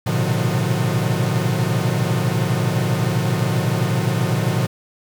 45% pulse tone cluster, 109 / 121.2 / 128.9 / 151.8 / 179.7 Hz, A2 / B2 / C3 / D#3 / F3, -16 / -32 / -26 / -42 / +50 cents, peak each -24 dBFS, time 0.06-4.67 s, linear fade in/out 10 ms, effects 7-bit

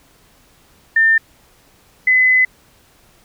sine tone pair in turn, 1800 / 2020 Hz, A6 / B6, +39 / +39 cents, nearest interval major second, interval 200 cents, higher second, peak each -9 / -9 dBFS, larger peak neither, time 0.96-1.18 / 2.07-2.45 s, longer second, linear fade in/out 5 ms, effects pink hiss -52 dBFS RMS until 3.24 s

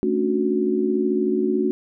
sine chord, D major seventh, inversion second, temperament just, 220.2 / 275.3 / 293.7 / 367.1 Hz, A3 / C#4 / D4 / F#4, +2 / -12 / 0 / -14 cents, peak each -24 / -26 / -26 / -21 dBFS, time 0.03-1.71 s, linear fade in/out 0 ms, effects none

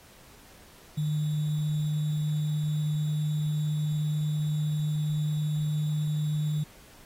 sine tone with sample-and-hold, 151.6 Hz, D#3, 45 cents flat, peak -25 dBFS, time 0.97-6.64 s, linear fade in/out 10 ms, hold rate 3675 Hz, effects pink hiss -54 dBFS RMS until 7.05 s + AAC 48 kbps

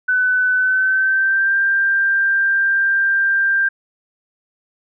sine tone with pitch glide, 1504 to 1585.2 Hz, F#6 to G6, +28 to +19 cents, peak -13 dBFS, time 0.08-3.69 s, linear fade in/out 10 ms, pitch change +91 cents, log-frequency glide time 0.54-1.55 s, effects none

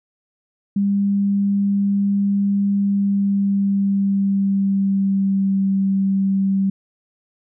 sine tone with pitch glide, 199.9 to 194.32 Hz, G3 to G3, +34 to -15 cents, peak -15 dBFS, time 0.76-6.7 s, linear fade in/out 5 ms, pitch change -49 cents, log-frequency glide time 2.79-5.64 s, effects none

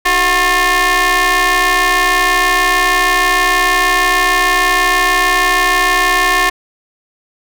sawtooth ring-modulated tone, 349.2 Hz, F4, in tune, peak -3 dBFS, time 0.05-6.5 s, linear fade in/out 10 ms, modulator 1430 Hz, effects none

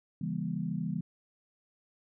sine chord, C# diminished seventh, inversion none, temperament just, 138.59 / 166.31 / 199.57 / 239.5 Hz, C#3 / E3 / G3 / Bb3, 0 / +16 / +31 / +47 cents, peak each -40 / -34 / -36 / -39 dBFS, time 0.21-1.01 s, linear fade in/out 5 ms, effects none

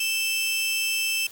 sawtooth tone pair together, 2637 / 3128 Hz, E7 / G7, 0 / -4 cents, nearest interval minor third, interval 296 cents, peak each -21 / -27 dBFS, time 0-1.27 s, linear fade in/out 5 ms, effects white hiss -46 dBFS RMS until 1.31 s

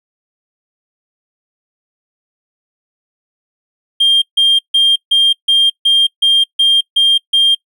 triangle tone bursts, 3200 Hz, G7, 35 cents sharp, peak -4 dBFS, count 10, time 4-7.55 s, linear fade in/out 10 ms, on 220 ms, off 150 ms, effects noise-tail reverb RT60 0.1 s tail -24 dB re dry + tanh soft clip ceiling -3 dBFS

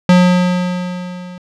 square tone with level ramp, 180 Hz, F#3, 47 cents flat, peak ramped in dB -5 to -30 dBFS, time 0.09-1.38 s, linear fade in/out 2 ms, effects low-pass 5000 Hz 12 dB/octave

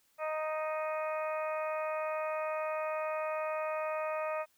harmonic tone, 311.1 Hz, D#4, in tune, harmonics 2 / 3 / 4 / 5 / 6 / 7 / 8, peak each -34 / -42 / -39 / -52 / -48 / -51 / -45 dBFS, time 0.18-4.46 s, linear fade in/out 50 ms, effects white hiss -71 dBFS RMS until 4.57 s

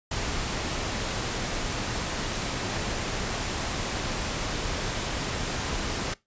pink noise, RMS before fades -30 dBFS, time 0.11-6.14 s, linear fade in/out 5 ms, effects noise-tail reverb RT60 0.2 s tail -21 dB re dry + resampled to 16000 Hz

